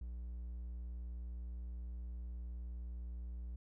triangle tone, 59.7 Hz, A#1, 42 cents sharp, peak -40 dBFS, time 0.01-3.56 s, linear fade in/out 5 ms, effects none

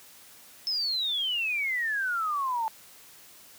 sine exponential sweep, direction down, 5280 to 870 Hz, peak -26 dBFS, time 0.67-2.68 s, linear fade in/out 0 ms, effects white hiss -52 dBFS RMS until 3.58 s + high-pass 80 Hz 12 dB/octave

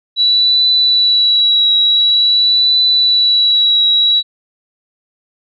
sine tone with vibrato, 3927 Hz, B7, 11 cents flat, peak -8 dBFS, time 0.16-4.23 s, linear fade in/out 50 ms, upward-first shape triangle, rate 0.47 Hz, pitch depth 27 cents each way, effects none

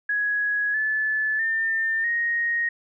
sine tone with pitch steps, 1671 / 1734.9 / 1801.3 / 1870.2 Hz, G#6 / A6 / A6 / A#6, +10 / -25 / +40 / +5 cents, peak -21 dBFS, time 0.09-2.69 s, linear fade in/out 5 ms, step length 650 ms, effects none

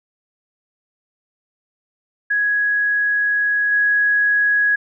sine tone with level steps, 1667 Hz, G#6, 6 cents sharp, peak -15 / -13 dBFS, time 2.3-4.76 s, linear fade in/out 10 ms, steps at 3.71 s, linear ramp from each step 20 ms, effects none

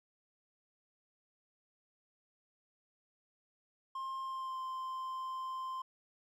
triangle tone with pitch glide, 1061 to 1043.4 Hz, C6 to C6, +24 to -5 cents, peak -36 dBFS, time 3.95-5.82 s, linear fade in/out 5 ms, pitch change -29 cents, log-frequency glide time 4.22-4.6 s, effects none

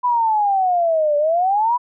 sine exponential two-way sweep, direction down then up, 1000 to 579 to 1000 Hz, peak -14 dBFS, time 0.03-1.78 s, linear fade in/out 20 ms, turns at 1.17 s, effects none

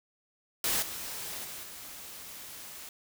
white noise with level steps, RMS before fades -29 / -39 / -42 / -45 dBFS, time 0.64-2.89 s, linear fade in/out 2 ms, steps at 0.82 / 1.44 / 1.63 s, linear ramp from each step 5 ms, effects none

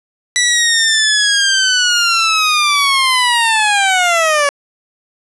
15% pulse linear sweep, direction down, 1972 to 561 Hz, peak -4 dBFS, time 0.36-4.49 s, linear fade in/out 0 ms, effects resampled to 24000 Hz + 7-bit

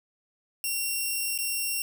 5% pulse tone with dropouts, 2741 Hz, F7, 33 cents flat, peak -18 dBFS, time 0.64-1.82 s, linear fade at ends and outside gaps 1 ms, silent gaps 1.378-1.387 s, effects none

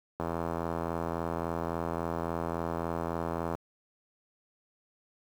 click train, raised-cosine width 1 ms, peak -18 dBFS, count 281, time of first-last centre 0.2-3.549 s, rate 83.6 Hz, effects high-pass 60 Hz 12 dB/octave + 8-bit

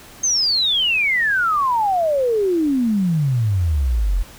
sine exponential sweep, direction down, 6460 to 41.08 Hz, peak -15 dBFS, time 0.23-4.23 s, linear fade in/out 10 ms, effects pink hiss -42 dBFS RMS until 4.38 s

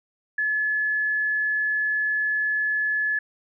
sine tone, 1714 Hz, A6, 46 cents flat, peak -21 dBFS, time 0.38-3.19 s, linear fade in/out 5 ms, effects none

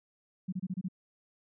sine tone bursts, 185 Hz, F#3, in tune, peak -31 dBFS, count 6, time 0.48-0.885 s, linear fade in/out 10 ms, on 45 ms, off 27 ms, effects none

